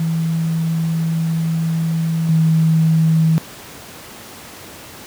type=tone pair in turn; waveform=sine; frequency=163.3 / 160.77 Hz; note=E3 / E3; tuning=-16 / -43 cents; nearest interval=unison; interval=27 cents; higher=first; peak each=-15 / -10 dBFS; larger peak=second; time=0-2.29 / 2.29-3.38 s; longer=first; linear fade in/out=0 ms; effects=pink hiss -36 dBFS RMS until 5.06 s + high-pass 100 Hz 12 dB/octave